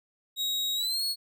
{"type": "tone with pitch glide", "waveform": "40% pulse", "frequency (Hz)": [3800, 4340], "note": ["A#7", "C#8"], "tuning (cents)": [33, -37], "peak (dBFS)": -26, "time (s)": [0.36, 1.16], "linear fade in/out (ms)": 50, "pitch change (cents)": 230, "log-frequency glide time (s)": [0.75, 1.03], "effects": []}